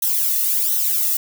violet noise with flanger, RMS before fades -19 dBFS, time 0.02-1.17 s, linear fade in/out 5 ms, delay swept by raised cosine 0.41 to 1.31 ms, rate 1.4 Hz, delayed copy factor -0.7, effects none

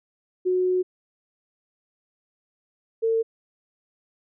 sine tone pair in turn, 366.6 / 451.3 Hz, F#4 / A4, -16 / +44 cents, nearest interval major third, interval 360 cents, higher second, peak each -19 dBFS, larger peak neither, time 0.45-0.83 / 3.02-3.23 s, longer first, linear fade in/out 20 ms, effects none

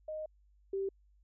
sine tone pair in turn, 620 / 389.8 Hz, D#5 / G4, -6 / -10 cents, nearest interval minor sixth, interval 804 cents, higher first, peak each -37 / -32 dBFS, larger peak second, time 0.08-0.26 / 0.73-0.89 s, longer first, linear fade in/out 5 ms, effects added 50 Hz sine -63 dBFS peak until 1.23 s

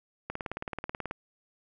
click train, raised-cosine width 0.5 ms, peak -19 dBFS, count 16, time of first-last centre 0.3-1.111 s, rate 18.5 Hz, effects none

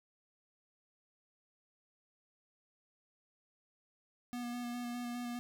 square tone with vibrato, 241.9 Hz, B3, 36 cents flat, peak -39 dBFS, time 4.33-5.39 s, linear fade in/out 0 ms, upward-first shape square, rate 4.9 Hz, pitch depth 14 cents each way, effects none

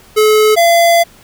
square tone pair in turn, 429.6 / 680.7 Hz, A4 / F5, -41 / -45 cents, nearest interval minor sixth, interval 796 cents, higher second, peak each -7 dBFS, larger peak neither, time 0.16-0.56 / 0.56-1.04 s, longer second, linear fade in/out 20 ms, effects pink hiss -43 dBFS RMS until 1.23 s

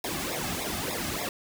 pink noise with flanger, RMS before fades -32 dBFS, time 0.04-1.29 s, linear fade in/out 2 ms, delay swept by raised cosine 0.66 to 2.16 ms, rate 3.4 Hz, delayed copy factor -1, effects none

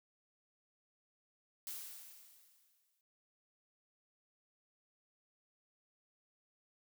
blue noise with exponential decay, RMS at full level -43 dBFS, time 1.67-3.01 s, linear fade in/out 1 ms, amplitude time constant 290 ms, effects none

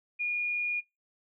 sine tone, 2435 Hz, D#7, 38 cents flat, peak -28 dBFS, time 0.19-0.81 s, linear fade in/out 20 ms, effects noise-tail reverb RT60 0.2 s tail -21 dB re dry

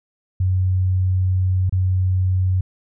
sine tone with dropouts, 92.8 Hz, F#2, 6 cents sharp, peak -15 dBFS, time 0.4-2.61 s, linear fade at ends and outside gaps 5 ms, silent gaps 1.696-1.724 s, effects none

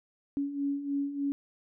sine beating tone pair, 279 / 282.3 Hz, C#4 / C#4, +11 / +32 cents, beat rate 3.3 Hz, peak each -36 / -30 dBFS, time 0.37-1.32 s, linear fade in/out 0 ms, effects none

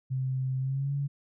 sine tone with pitch glide, 130.81 to 141.01 Hz, C3 to C#3, 0 to +30 cents, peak -27 dBFS, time 0.1-1.08 s, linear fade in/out 20 ms, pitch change +130 cents, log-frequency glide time 0.59-0.93 s, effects none

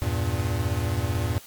square chord, E diminished, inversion none, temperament equal, 82.41 / 98 / 116.54 Hz, E2 / G2 / Bb2, 0 / 0 / 0 cents, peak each -29 dBFS, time 0.02-1.38 s, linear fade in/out 0 ms, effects white hiss -47 dBFS RMS until 1.46 s + Opus 48 kbps

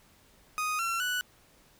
30% pulse tone with pitch steps, 1244.5 / 1357.1 / 1480 Hz, D#6 / E6 / F#6, 0 / +50 / 0 cents, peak -26 dBFS, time 0.58-1.21 s, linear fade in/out 0 ms, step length 210 ms, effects pink hiss -61 dBFS RMS until 1.79 s

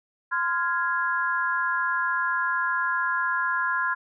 sine chord, F minor, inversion second, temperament equal with one note detuned, 1033.3 / 1396.9 / 1661.2 Hz, C6 / F6 / Ab6, -22 / 0 / 0 cents, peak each -27 dBFS, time 0.31-3.95 s, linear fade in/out 20 ms, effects none

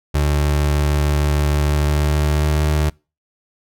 30% pulse tone with pitch glide, 73.42 to 75.66 Hz, D2 to D#2, 0 to -48 cents, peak -12 dBFS, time 0.14-2.9 s, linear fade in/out 10 ms, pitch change +52 cents, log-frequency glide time 1.65-2.59 s, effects noise-tail reverb RT60 0.3 s tail -25 dB re dry

